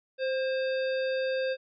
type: harmonic tone with a mistuned harmonic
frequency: 523.3 Hz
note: C5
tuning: in tune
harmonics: 1 / 3 / 5 / 7 / 9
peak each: -27 / -37 / -41 / -44 / -46 dBFS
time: 0.18-1.57 s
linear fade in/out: 50 ms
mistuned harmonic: 3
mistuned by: +39 cents
effects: none